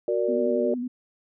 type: chord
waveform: sine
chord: Gb augmented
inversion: none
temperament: equal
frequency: 370 / 466.2 / 587.3 Hz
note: Gb4 / Bb4 / D5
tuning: 0 / 0 / 0 cents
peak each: -26 dBFS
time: 0.08-0.74 s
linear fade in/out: 2 ms
type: tone with vibrato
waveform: sine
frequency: 246.9 Hz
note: B3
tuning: in tune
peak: -27 dBFS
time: 0.28-0.88 s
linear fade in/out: 10 ms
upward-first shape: square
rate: 11 Hz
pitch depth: 33 cents each way
effects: none